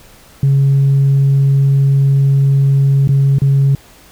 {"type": "tone with dropouts", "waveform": "sine", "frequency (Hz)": 137.8, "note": "C#3", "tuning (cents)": -10, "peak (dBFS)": -6, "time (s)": [0.43, 3.75], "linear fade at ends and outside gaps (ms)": 2, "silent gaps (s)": [[3.075, 3.09], [3.385, 3.418]], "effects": ["tanh soft clip ceiling -5 dBFS", "pink hiss -43 dBFS RMS until 4.11 s"]}